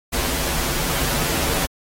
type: noise with comb filter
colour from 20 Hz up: pink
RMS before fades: -22 dBFS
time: 0.12-1.67 s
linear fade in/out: 20 ms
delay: 9.8 ms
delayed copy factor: -0.75
effects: AAC 48 kbps